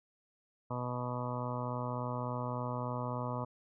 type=harmonic tone; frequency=123.47 Hz; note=B2; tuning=in tune; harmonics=1 / 2 / 3 / 4 / 5 / 6 / 7 / 8 / 9 / 10; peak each=-38 / -42 / -51 / -44 / -43 / -54 / -45 / -43 / -45 / -48 dBFS; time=0.7-3.45 s; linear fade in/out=10 ms; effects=none